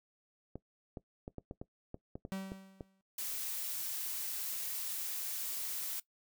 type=clicks; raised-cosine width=2 ms; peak=-29 dBFS; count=11; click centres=0.556 / 0.972 / 1.279 / 1.383 / 1.511 / 1.615 / 1.944 / 2.155 / 2.251 / 2.519 / 2.808 s
type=tone with exponential decay; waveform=45% pulse; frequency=192.1 Hz; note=G3; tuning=35 cents flat; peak=-35 dBFS; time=2.32-3.01 s; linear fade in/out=0 ms; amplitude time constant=150 ms
type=noise; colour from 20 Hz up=blue; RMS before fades=-39 dBFS; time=3.18-6 s; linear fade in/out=5 ms
effects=noise-tail reverb RT60 0.1 s tail -19 dB re dry